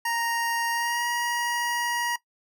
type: tone with pitch glide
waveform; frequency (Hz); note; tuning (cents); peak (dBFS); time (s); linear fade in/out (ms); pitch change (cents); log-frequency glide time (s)
25% pulse; 932.3 to 953; A#5 to A#5; 0 to +38; -21; 0.05-2.16; 5; +38; 0.71-1.05
effects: noise-tail reverb RT60 0.1 s tail -18 dB re dry